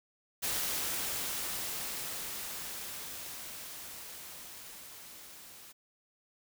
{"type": "noise with level ramp", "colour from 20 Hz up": "white", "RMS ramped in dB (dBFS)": [-33, -52], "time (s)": [0.42, 5.73], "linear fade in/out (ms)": 20, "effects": []}